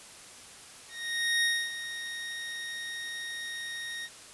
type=tone with ADSR envelope; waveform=25% pulse; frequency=1864.7 Hz; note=A#6; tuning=in tune; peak=-20 dBFS; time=0.88-4.09 s; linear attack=550 ms; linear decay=270 ms; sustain=-12 dB; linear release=47 ms; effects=white hiss -49 dBFS RMS until 4.33 s + resampled to 24000 Hz